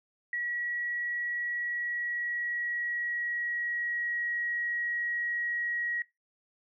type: tone with pitch glide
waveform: sine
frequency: 1923 to 1903.1 Hz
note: B6 to A#6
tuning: -47 to +35 cents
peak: -30 dBFS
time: 0.33-6.02 s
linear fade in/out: 2 ms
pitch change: -18 cents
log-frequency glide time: 1.55-4.27 s
effects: noise-tail reverb RT60 0.2 s tail -20 dB re dry